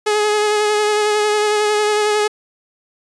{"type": "tone with vibrato", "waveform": "sawtooth", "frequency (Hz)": 421.1, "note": "G#4", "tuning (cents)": 24, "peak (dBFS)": -10, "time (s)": [0.06, 2.28], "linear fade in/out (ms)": 10, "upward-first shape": "sine", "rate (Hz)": 11, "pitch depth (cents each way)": 20, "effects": ["resampled to 22050 Hz"]}